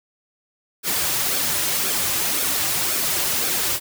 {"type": "noise with flanger", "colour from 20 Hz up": "white", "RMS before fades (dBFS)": -22, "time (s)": [0.83, 3.8], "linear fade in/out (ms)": 50, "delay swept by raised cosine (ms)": [0.99, 4.59], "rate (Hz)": 1.9, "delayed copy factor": -0.55, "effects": []}